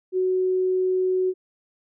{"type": "tone", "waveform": "sine", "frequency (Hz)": 371.1, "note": "F#4", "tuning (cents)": 5, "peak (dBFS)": -19, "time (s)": [0.12, 1.34], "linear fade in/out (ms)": 50, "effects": []}